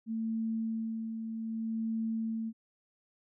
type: tone with tremolo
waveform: sine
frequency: 224 Hz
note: A3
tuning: 31 cents sharp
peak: -30 dBFS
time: 0.06-2.53 s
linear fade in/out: 50 ms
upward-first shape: sine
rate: 0.64 Hz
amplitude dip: 45%
effects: none